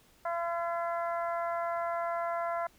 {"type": "harmonic tone", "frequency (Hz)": 340, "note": "F4", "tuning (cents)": -46, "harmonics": [2, 3, 4, 5, 6], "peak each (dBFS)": [-32, -37, -38, -46, -48], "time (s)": [0.25, 2.67], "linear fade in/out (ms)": 5, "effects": ["pink hiss -63 dBFS RMS until 2.78 s"]}